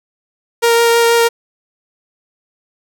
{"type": "tone with vibrato", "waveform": "sawtooth", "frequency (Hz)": 466.2, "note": "A#4", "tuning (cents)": 0, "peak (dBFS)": -5, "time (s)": [0.62, 1.29], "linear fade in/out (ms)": 20, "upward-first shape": "triangle", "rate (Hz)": 6.2, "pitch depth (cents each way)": 11, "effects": []}